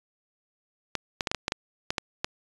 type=clicks; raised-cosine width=0.2 ms; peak=-9 dBFS; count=10; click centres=0.953 / 1.208 / 1.272 / 1.315 / 1.347 / 1.481 / 1.521 / 1.905 / 1.982 / 2.245 s; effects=resampled to 22050 Hz